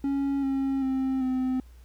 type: tone with pitch steps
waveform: triangle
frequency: 277.2 / 270.6 / 264.1 / 257.7 Hz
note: C#4 / C#4 / C4 / C4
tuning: 0 / -42 / +16 / -26 cents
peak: -22 dBFS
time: 0.04-1.6 s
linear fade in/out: 2 ms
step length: 390 ms
effects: added 60 Hz sine -47 dBFS peak until 1.84 s + pink hiss -63 dBFS RMS until 1.84 s